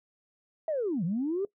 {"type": "linear two-way sweep", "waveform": "sine", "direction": "down then up", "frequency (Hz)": [659.3, 155.56, 411.8], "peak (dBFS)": -26, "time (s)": [0.68, 1.45], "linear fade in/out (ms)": 2, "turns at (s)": 1.04, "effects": ["noise-tail reverb RT60 0.1 s tail -21 dB re dry", "tanh soft clip ceiling -22 dBFS"]}